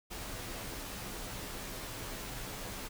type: noise with comb filter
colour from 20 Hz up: pink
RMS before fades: -42 dBFS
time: 0.1-2.89 s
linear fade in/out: 20 ms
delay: 13 ms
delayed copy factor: -0.5
effects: none